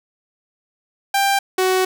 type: tone pair in turn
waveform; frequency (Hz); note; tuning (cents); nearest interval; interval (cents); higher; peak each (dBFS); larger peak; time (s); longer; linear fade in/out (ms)
sawtooth; 791 / 373.3; G5 / F#4; +15 / +15; octave + minor second; 1300; first; -11; neither; 1.14-1.39 / 1.58-1.85; second; 5
effects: none